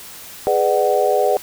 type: chord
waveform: sine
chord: G# half-diminished seventh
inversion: none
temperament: just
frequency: 415.3 / 498.4 / 598 / 747.5 Hz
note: G#4 / B4 / D5 / F#5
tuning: 0 / +16 / +31 / +17 cents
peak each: -19 dBFS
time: 0.47-1.37 s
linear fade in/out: 0 ms
effects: white hiss -37 dBFS RMS until 1.42 s